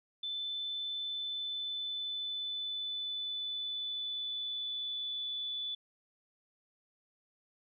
sine tone with pitch glide, 3520 to 3472 Hz, A7 to A7, 0 to -24 cents, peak -35 dBFS, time 0.23-5.75 s, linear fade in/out 5 ms, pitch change -24 cents, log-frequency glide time 0.99-5.21 s, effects none

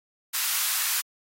white high-pass noise, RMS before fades -26 dBFS, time 0.33-1.02 s, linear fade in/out 20 ms, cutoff 1000 Hz, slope 24 dB/octave, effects AAC 48 kbps

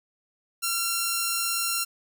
5% pulse tone, 1369 Hz, F6, 35 cents flat, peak -13 dBFS, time 0.62-1.85 s, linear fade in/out 20 ms, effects none

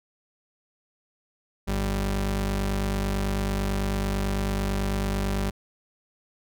sawtooth tone pair together, 49.05 / 98.1 Hz, G1 / G2, +2 / +2 cents, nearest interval octave, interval 1200 cents, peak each -22 dBFS, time 1.67-5.51 s, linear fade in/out 20 ms, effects none

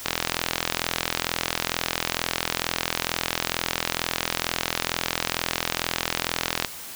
click train, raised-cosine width 0.2 ms, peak -4 dBFS, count 279, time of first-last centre 0.06-6.648 s, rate 42.2 Hz, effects white hiss -38 dBFS RMS until 6.95 s

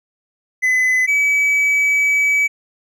triangle tone pair in turn, 2019 / 2286 Hz, B6 / D7, +38 / -47 cents, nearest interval major second, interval 215 cents, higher second, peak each -11 dBFS, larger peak neither, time 0.62-1.07 / 1.07-2.48 s, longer second, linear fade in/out 20 ms, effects none

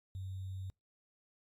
sine tone with sample-and-hold, 94.7 Hz, F#2, 41 cents sharp, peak -39 dBFS, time 0.15-0.7 s, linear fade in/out 0 ms, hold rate 3675 Hz, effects noise-tail reverb RT60 0.2 s tail -26 dB re dry + MP3 64 kbps

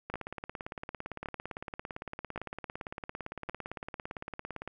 two click trains, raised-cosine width 0.5 ms, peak -23 / -20 dBFS, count 82 / 4, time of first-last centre 0.1-4.676 / 0.14-3.496 s, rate 17.7 / 0.894 Hz, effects none

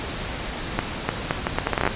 accelerating click train, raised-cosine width 0.5 ms, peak -5 dBFS, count 13, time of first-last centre 0.79-1.876 s, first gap 300 ms, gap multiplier 0.73, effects pink hiss -30 dBFS RMS until 1.95 s + resampled to 8000 Hz

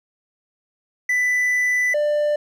triangle tone pair in turn, 1989 / 593.4 Hz, B6 / D5, +12 / +18 cents, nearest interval octave + major sixth, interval 2094 cents, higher first, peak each -15 dBFS, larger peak neither, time 1.09-1.94 / 1.94-2.36 s, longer first, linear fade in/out 5 ms, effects none

